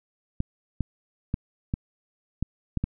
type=clicks; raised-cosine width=5 ms; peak=-13 dBFS; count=7; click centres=0.404 / 0.807 / 1.341 / 1.739 / 2.426 / 2.773 / 2.84 s; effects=none